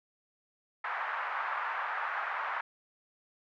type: band-pass noise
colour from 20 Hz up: white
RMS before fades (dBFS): -35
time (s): 0.84-2.61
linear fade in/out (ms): 5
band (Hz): 830 to 1600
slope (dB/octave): 24
effects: none